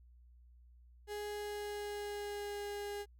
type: tone with pitch glide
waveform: 35% pulse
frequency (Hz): 415.3 to 408.9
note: G#4 to G#4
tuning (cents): 0 to -27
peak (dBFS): -38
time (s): 1.07-3.06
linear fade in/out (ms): 50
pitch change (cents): -27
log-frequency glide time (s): 1.29-2.61
effects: added 60 Hz sine -58 dBFS peak until 3.19 s